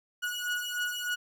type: beating tone pair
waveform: 30% pulse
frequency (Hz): 1456 / 1459.3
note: F#6 / F#6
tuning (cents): -28 / -24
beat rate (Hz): 3.3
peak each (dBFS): -31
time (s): 0.22-1.16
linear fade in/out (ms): 20
effects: none